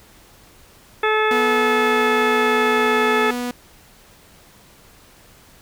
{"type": "harmonic tone", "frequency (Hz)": 432.2, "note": "A4", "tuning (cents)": -31, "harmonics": [1, 2, 3, 4, 5, 6, 8], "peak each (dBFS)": [-19, -23, -22, -23, -27, -28, -31], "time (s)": [1.03, 3.31], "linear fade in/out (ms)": 5}
{"type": "tone", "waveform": "sawtooth", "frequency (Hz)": 244.9, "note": "B3", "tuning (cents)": -14, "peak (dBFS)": -19, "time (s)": [1.31, 3.51], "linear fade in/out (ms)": 2}
{"effects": ["pink hiss -49 dBFS RMS until 5.61 s"]}